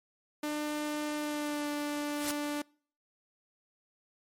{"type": "tone with pitch glide", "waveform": "sawtooth", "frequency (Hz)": [299.2, 293.4], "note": ["D4", "D4"], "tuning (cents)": [32, -2], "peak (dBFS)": -28, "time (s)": [0.43, 2.62], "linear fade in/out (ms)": 5, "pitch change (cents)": -34, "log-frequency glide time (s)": [1.17, 1.68]}
{"type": "noise with exponential growth", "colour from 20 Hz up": "white", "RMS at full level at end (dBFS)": -31, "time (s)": [2.02, 2.31], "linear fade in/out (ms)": 2, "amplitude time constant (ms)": 62}
{"effects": ["noise-tail reverb RT60 0.5 s tail -26 dB re dry", "MP3 64 kbps"]}